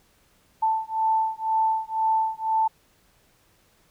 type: beating tone pair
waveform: sine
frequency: 883 / 885 Hz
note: A5 / A5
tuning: +6 / +10 cents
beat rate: 2 Hz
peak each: -24 / -24 dBFS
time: 0.62-2.68 s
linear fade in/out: 10 ms
effects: pink hiss -62 dBFS RMS until 3.9 s